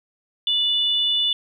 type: tone pair together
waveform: sine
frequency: 2934 / 3495 Hz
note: F#7 / A7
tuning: -15 / -12 cents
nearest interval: minor third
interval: 303 cents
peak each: -23 / -19 dBFS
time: 0.47-1.33 s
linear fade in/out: 2 ms
effects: 9-bit